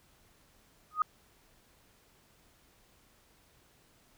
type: tone with exponential growth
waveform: sine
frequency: 1244.5 Hz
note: D#6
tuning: in tune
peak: -20 dBFS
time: 0.91-1.02 s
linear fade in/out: 2 ms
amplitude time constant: 22 ms
effects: pink hiss -65 dBFS RMS until 4.17 s